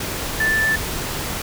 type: tone in noise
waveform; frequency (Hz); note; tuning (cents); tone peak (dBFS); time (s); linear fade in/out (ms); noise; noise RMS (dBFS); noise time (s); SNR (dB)
sine; 1760; A6; 0; -16; 0.4-0.76; 5; pink; -26; 0-1.42; +7
effects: none